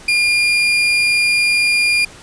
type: tone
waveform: 35% pulse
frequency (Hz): 2414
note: D7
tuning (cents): +47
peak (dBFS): -10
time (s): 0.08-2.05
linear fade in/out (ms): 5
effects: pink hiss -39 dBFS RMS until 2.22 s + resampled to 22050 Hz